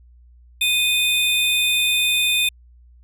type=tone pair together; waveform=square; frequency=2489 / 3583 Hz; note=D#7 / A7; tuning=0 / +31 cents; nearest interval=tritone; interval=631 cents; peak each=-20 dBFS; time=0.61-2.49 s; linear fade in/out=5 ms; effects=added 60 Hz sine -46 dBFS peak until 3.03 s